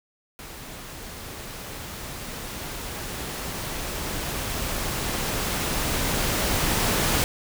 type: noise with level ramp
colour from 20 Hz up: pink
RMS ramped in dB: -40 to -22 dBFS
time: 0.39-7.24 s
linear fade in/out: 0 ms
effects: none